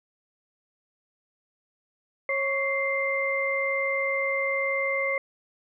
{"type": "tone cluster", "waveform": "sine", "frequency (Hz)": [545, 1118, 2093], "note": ["C#5", "C#6", "C7"], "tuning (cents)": [-29, 14, 0], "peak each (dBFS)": [-28, -34, -26], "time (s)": [2.29, 5.18], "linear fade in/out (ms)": 2, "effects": []}